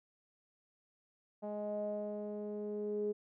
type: tone with low-pass filter sweep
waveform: sawtooth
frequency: 208.7 Hz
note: G#3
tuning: 9 cents sharp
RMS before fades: -39 dBFS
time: 1.42-3.13 s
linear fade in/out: 20 ms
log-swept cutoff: 710 to 420 Hz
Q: 7.9
effects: none